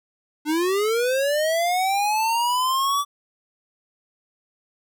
square linear sweep, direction up, 293.7 to 1159 Hz, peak -20 dBFS, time 0.45-3.05 s, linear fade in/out 50 ms, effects none

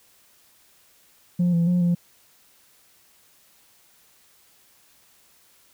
sine tone with pitch steps, 176.3 / 169.5 / 177.8 / 173.8 Hz, F3 / E3 / F3 / F3, +17 / +49 / +31 / -8 cents, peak -15 dBFS, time 1.39-1.95 s, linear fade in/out 10 ms, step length 140 ms, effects tanh soft clip ceiling -16 dBFS + white hiss -58 dBFS RMS until 5.73 s

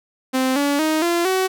sawtooth tone with pitch steps, 260 / 285.2 / 312.8 / 343.1 / 376.3 Hz, C4 / C#4 / D#4 / F4 / F#4, -11 / +49 / +9 / -31 / +29 cents, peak -13 dBFS, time 0.33-1.48 s, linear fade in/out 20 ms, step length 230 ms, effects none

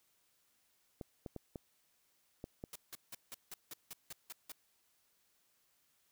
clicks, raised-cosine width 2 ms, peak -30 dBFS, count 6, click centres 1.012 / 1.262 / 1.363 / 1.558 / 2.441 / 2.639 s
white noise bursts, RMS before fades -47 dBFS, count 10, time 2.73-4.52 s, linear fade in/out 2 ms, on 26 ms, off 170 ms
effects white hiss -75 dBFS RMS until 6.11 s

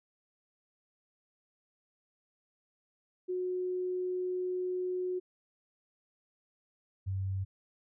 sine tone pair in turn, 365 / 96.01 Hz, F#4 / G2, -24 / -35 cents, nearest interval octave + major seventh, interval 2311 cents, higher first, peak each -31 / -31 dBFS, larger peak neither, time 3.28-5.2 / 7.06-7.45 s, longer first, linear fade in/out 20 ms, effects none

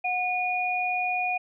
sine tone pair together, 728.9 / 2448 Hz, F#5 / D#7, -26 / -29 cents, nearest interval octave + major sixth, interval 2097 cents, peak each -27 dBFS, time 0.04-1.38 s, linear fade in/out 10 ms, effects none

